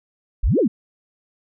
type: exponential two-way sweep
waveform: sine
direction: up then down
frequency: 30.87 to 554.4 to 185.4 Hz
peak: -14 dBFS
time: 0.43-0.68 s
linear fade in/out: 10 ms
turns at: 0.59 s
effects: none